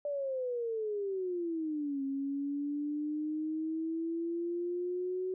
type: exponential two-way sweep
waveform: sine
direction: down then up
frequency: 587.3 to 271.3 to 373.8 Hz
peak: -32 dBFS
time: 0.05-5.34 s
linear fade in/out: 2 ms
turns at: 2.03 s
effects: none